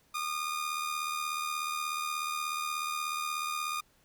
sawtooth tone with amplitude modulation, 1220 Hz, D#6, 34 cents flat, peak -26 dBFS, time 0.14-3.81 s, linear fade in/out 10 ms, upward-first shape sine, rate 76.6 Hz, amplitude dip 55%, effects pink hiss -67 dBFS RMS until 4.04 s

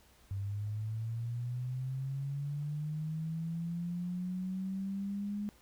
sine linear sweep, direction up, 97.2 to 207.7 Hz, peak -34 dBFS, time 0.31-5.49 s, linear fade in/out 0 ms, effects added 60 Hz sine -67 dBFS peak until 5.61 s + pink hiss -64 dBFS RMS until 5.61 s

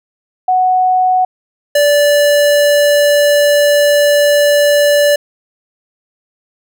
sine / square tone pair in turn, 740 / 581.9 Hz, F#5 / D5, 0 / -16 cents, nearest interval major third, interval 416 cents, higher first, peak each -8 dBFS, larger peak neither, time 0.48-1.25 / 1.75-5.16 s, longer second, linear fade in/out 5 ms, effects none

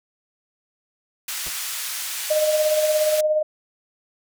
white band-pass noise, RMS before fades -29 dBFS, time 1.28-3.21 s, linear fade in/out 5 ms, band 1300 to 14000 Hz, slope 12 dB/octave
pink noise with exponential decay, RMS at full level -33 dBFS, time 1.46-1.56 s, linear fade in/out 5 ms, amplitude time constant 21 ms
sine tone with tremolo, 614 Hz, D#5, 23 cents flat, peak -15 dBFS, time 2.3-3.43 s, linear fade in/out 10 ms, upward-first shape sine, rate 17 Hz, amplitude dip 45%
effects none

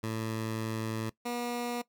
15% pulse tone pair in turn, 111.2 / 241 Hz, A2 / B3, +19 / -42 cents, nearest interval octave + minor second, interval 1339 cents, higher second, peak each -26 dBFS, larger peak neither, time 0.03-1.1 / 1.25-1.82 s, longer first, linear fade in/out 10 ms, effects noise-tail reverb RT60 0.1 s tail -19 dB re dry

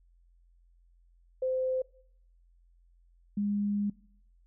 sine tone pair in turn, 517 / 204.5 Hz, C5 / G#3, -21 / -26 cents, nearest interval octave + major third, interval 1605 cents, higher first, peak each -27 dBFS, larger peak neither, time 1.42-1.82 / 3.37-3.9 s, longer second, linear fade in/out 5 ms, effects noise-tail reverb RT60 0.7 s tail -23 dB re dry + added 43 Hz sine -60 dBFS peak until 4.46 s

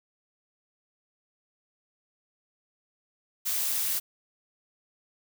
blue noise with amplitude modulation, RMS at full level -26 dBFS, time 3.45-4 s, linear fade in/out 20 ms, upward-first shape sine, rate 247 Hz, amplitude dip 55%, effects none

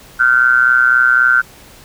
triangle ring-modulated tone, 61.9 Hz, B1, 5 cents sharp, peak -3 dBFS, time 0.19-1.42 s, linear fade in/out 20 ms, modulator 1460 Hz, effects pink hiss -41 dBFS RMS until 1.84 s

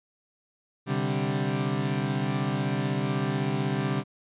30% pulse chord, C suspended second, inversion none, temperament equal, 130.81 / 146.83 / 196 Hz, C3 / D3 / G3, 0 / 0 / 0 cents, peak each -27 / -27 / -28 dBFS, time 0.86-4.04 s, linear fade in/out 50 ms, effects resampled to 8000 Hz

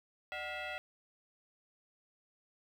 sine tone with frequency modulation, 604 Hz, D5, 48 cents sharp, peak -37 dBFS, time 0.32-0.78 s, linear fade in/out 0 ms, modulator 675 Hz, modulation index 3.7, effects tanh soft clip ceiling -34 dBFS + 11-bit

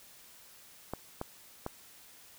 clicks, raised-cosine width 1 ms, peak -21 dBFS, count 3, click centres 0.936 / 1.214 / 1.664 s, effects white hiss -56 dBFS RMS until 2.38 s

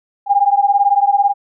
sine beating tone pair, 797 / 815 Hz, G5 / G#5, +28 / -33 cents, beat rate 18 Hz, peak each -13 dBFS, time 0.26-1.34 s, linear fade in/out 50 ms, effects none

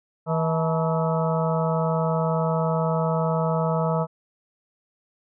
harmonic tone with a mistuned harmonic, 161.5 Hz, E3, 35 cents flat, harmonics 1 / 3 / 4 / 5 / 6 / 7 / 8, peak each -23 / -28 / -27 / -31 / -34 / -35 / -32 dBFS, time 0.26-4.07 s, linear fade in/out 50 ms, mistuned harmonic 5, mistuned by +120 cents, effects none

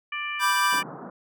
harmonic tone, 590 Hz, D5, 8 cents sharp, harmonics 2 / 3 / 4 / 5, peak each -34 / -35 / -31 / -38 dBFS, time 0.12-0.83 s, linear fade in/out 5 ms
square chord, G major, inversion first, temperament equal, 987.8 / 1174.7 / 1568 Hz, B5 / D6 / G6, 0 / 0 / 0 cents, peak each -26 dBFS, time 0.39-0.83 s, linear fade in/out 50 ms
pink band-pass noise, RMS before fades -39 dBFS, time 0.72-1.1 s, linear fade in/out 5 ms, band 140 to 1400 Hz, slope 48 dB/octave
effects none

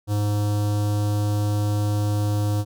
square tone with notch filter, 103.83 Hz, G#2, in tune, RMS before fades -22 dBFS, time 0.07-2.65 s, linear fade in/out 50 ms, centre 2100 Hz, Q 0.66, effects none

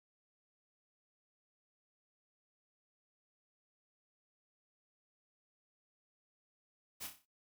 white noise with echo, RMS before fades -44 dBFS, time 7-7.08 s, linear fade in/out 20 ms, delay 30 ms, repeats 6, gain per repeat -6 dB, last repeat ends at 7.26 s, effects noise-tail reverb RT60 0.2 s tail -21 dB re dry

